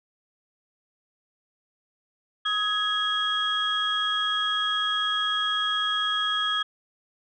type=tone cluster; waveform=sine; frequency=1266 / 1665 / 3290 Hz; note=D#6 / G#6 / G#7; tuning=+30 / +4 / -17 cents; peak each=-27 / -29 / -25 dBFS; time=2.45-6.63 s; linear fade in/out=10 ms; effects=tanh soft clip ceiling -15 dBFS